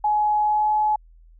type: tone with pitch glide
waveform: sine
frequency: 843 to 850.8 Hz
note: G#5 to G#5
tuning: +26 to +42 cents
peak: -17 dBFS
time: 0.04-0.96 s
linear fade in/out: 5 ms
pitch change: +16 cents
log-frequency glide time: 0.41-0.71 s
effects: added 41 Hz sine -47 dBFS peak until 1.39 s